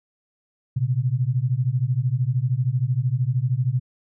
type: beating tone pair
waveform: sine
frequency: 120 / 133 Hz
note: B2 / C3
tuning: -49 / +29 cents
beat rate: 13 Hz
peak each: -22 dBFS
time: 0.76-3.8 s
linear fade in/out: 10 ms
effects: none

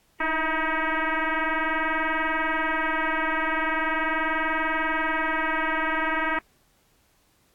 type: tone with frequency modulation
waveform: sine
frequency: 328.2 Hz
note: E4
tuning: 8 cents flat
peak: -22 dBFS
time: 0.2-6.39 s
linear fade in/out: 5 ms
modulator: 318 Hz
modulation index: 6.1
effects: pink hiss -64 dBFS RMS until 7.54 s + AAC 64 kbps

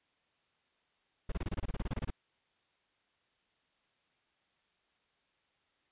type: noise bursts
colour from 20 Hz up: brown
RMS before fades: -34 dBFS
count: 15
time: 1.29-2.104 s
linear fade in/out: 5 ms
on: 30 ms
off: 26 ms
effects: white hiss -75 dBFS RMS until 5.91 s + resampled to 8000 Hz

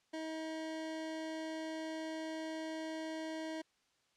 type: tone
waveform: 25% pulse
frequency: 318.1 Hz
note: D#4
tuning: 38 cents sharp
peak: -36 dBFS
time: 0.13-3.62 s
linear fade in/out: 10 ms
effects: white hiss -75 dBFS RMS until 4.16 s + low-pass 6000 Hz 12 dB/octave

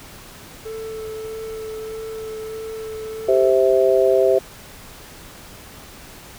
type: tone with vibrato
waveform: triangle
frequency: 440 Hz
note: A4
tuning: in tune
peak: -26 dBFS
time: 0.65-3.51 s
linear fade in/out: 10 ms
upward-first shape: sine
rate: 1.6 Hz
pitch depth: 12 cents each way
type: harmonic tone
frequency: 130.81 Hz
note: C3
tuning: in tune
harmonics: 3 / 4 / 5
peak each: -16 / -17 / -18 dBFS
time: 3.28-4.39 s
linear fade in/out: 10 ms
effects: pink hiss -41 dBFS RMS until 6.38 s

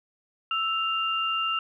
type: tone pair together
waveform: sine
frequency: 1318.6 / 2794 Hz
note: E6 / F7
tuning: 0 / 0 cents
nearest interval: octave + minor second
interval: 1300 cents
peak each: -27 dBFS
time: 0.51-1.59 s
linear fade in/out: 2 ms
effects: none

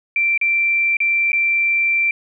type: tone with dropouts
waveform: sine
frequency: 2351 Hz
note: D7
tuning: 1 cent sharp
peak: -14 dBFS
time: 0.16-2.11 s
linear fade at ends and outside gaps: 2 ms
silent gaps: 0.377-0.413 / 0.969-1.003 / 1.319-1.33 s
effects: none

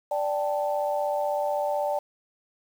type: chord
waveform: sine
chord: D suspended fourth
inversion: none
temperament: equal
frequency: 587.3 / 784 / 880 Hz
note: D5 / G5 / A5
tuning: 0 / 0 / 0 cents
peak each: -26 / -30 / -31 dBFS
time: 0.11-1.99 s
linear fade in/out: 5 ms
effects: 8-bit

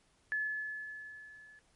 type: tone with level ramp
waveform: sine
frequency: 1720 Hz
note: A6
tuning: 40 cents flat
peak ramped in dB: -30 to -55 dBFS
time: 0.32-1.59 s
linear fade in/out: 0 ms
effects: pink hiss -70 dBFS RMS until 1.75 s + MP3 48 kbps

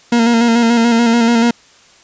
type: tone with vibrato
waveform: 40% pulse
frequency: 233.1 Hz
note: A#3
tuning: in tune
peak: -8 dBFS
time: 0.12-1.51 s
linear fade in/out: 5 ms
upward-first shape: square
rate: 6.9 Hz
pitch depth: 31 cents each way
effects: white hiss -46 dBFS RMS until 2.03 s + resampled to 16000 Hz

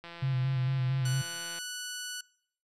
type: click train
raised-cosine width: 0.3 ms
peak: -29 dBFS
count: 264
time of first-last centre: 0.04-1.587 s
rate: 170 Hz
type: tone with vibrato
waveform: sine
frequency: 130.81 Hz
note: C3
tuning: in tune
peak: -26 dBFS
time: 0.22-1.22 s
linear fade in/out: 10 ms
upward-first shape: square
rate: 4.4 Hz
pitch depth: 39 cents each way
type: tone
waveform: 10% pulse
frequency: 1480 Hz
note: F#6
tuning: in tune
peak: -28 dBFS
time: 1.05-2.21 s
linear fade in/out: 5 ms
effects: noise-tail reverb RT60 0.7 s tail -24 dB re dry + resampled to 32000 Hz

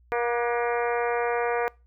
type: harmonic tone with a mistuned harmonic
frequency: 237.9 Hz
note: A#3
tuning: 35 cents sharp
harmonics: 2 / 3 / 4 / 5 / 6 / 7 / 8 / 9 / 10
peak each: -26 / -30 / -32 / -34 / -36 / -37 / -38 / -39 / -40 dBFS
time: 0.12-1.68 s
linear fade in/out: 0 ms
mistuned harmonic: 6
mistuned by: +45 cents
effects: noise-tail reverb RT60 0.3 s tail -25 dB re dry + added 60 Hz sine -55 dBFS peak until 1.86 s

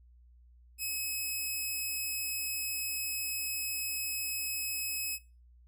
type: tone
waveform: 5% pulse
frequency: 2562 Hz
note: E7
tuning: 50 cents flat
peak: -24 dBFS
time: 0.78-5.19 s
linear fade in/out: 50 ms
effects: noise-tail reverb RT60 0.3 s tail -18 dB re dry + added 60 Hz sine -56 dBFS peak until 5.67 s

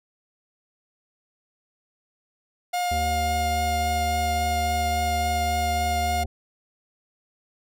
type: tone with vibrato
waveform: 45% pulse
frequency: 710 Hz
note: F5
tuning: 28 cents sharp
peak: -23 dBFS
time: 2.73-6.24 s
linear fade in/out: 10 ms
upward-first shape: triangle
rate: 3.6 Hz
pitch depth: 10 cents each way
type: harmonic tone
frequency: 76.9 Hz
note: D#2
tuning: 20 cents flat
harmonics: 1 / 3 / 5 / 7 / 9 / 10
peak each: -27 / -37 / -41 / -44 / -46 / -47 dBFS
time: 2.91-6.26 s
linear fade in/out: 5 ms
effects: none

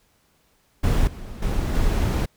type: noise with level steps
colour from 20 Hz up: brown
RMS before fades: -19 / -35 / -23 / -20 dBFS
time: 0.83-2.26 s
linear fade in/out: 10 ms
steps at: 1.07 / 1.42 / 1.74 s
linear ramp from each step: 5 ms
effects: pink hiss -63 dBFS RMS until 2.36 s

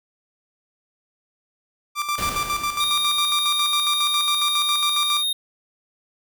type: tone with tremolo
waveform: sawtooth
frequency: 1179 Hz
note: D6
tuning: 6 cents sharp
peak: -17 dBFS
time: 1.95-5.24 s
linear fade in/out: 50 ms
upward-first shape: square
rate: 7.3 Hz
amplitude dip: 60%
type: noise with exponential decay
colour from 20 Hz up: pink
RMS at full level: -28 dBFS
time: 2.18-3.84 s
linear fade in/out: 1 ms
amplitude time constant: 360 ms
type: tone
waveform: square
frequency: 3702 Hz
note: A#7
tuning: 13 cents flat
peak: -21 dBFS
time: 2.8-5.33 s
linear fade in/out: 5 ms
effects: none

